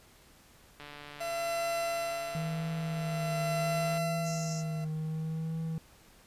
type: click train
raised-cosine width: 0.3 ms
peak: -30 dBFS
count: 465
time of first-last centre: 0.8-3.978 s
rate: 146 Hz
type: tone with tremolo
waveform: 40% pulse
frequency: 676 Hz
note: E5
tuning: 43 cents sharp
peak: -29 dBFS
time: 1.2-4.85 s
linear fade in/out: 10 ms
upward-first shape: sine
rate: 0.49 Hz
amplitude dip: 80%
type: tone with vibrato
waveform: triangle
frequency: 159 Hz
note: D#3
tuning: 38 cents sharp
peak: -30 dBFS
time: 2.35-5.78 s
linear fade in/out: 0 ms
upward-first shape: triangle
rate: 0.69 Hz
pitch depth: 37 cents each way
type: band-pass noise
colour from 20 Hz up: pink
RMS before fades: -44 dBFS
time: 4.23-4.64 s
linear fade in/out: 50 ms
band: 5100 to 7400 Hz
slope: 96 dB/octave
effects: pink hiss -59 dBFS RMS until 6.26 s + resampled to 32000 Hz